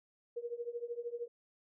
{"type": "tone with tremolo", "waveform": "sine", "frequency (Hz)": 475, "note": "A#4", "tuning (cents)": 33, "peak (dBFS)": -34, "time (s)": [0.36, 1.28], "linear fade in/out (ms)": 10, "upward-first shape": "triangle", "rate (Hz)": 13, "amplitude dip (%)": 95, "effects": []}